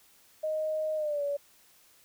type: tone with pitch glide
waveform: sine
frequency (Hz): 622.3 to 570.7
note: D#5 to D5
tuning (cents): 0 to -50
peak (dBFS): -28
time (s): 0.43-1.37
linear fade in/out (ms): 10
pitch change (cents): -150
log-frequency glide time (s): 0.96-1.23
effects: white hiss -61 dBFS RMS until 2.04 s